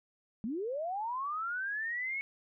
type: linear sweep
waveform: sine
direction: up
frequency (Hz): 200.6 to 2217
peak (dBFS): -33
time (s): 0.44-2.21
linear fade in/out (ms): 0
effects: none